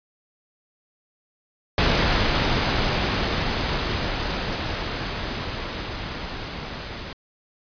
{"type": "noise with level ramp", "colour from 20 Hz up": "pink", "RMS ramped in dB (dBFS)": [-19, -34], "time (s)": [1.78, 7.13], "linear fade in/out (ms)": 2, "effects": ["resampled to 11025 Hz"]}